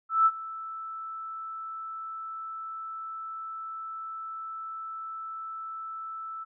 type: tone with ADSR envelope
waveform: sine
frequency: 1318.5 Hz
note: E6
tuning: in tune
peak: -16 dBFS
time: 0.09-6.45 s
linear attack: 170 ms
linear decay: 46 ms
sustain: -19 dB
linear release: 23 ms
effects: none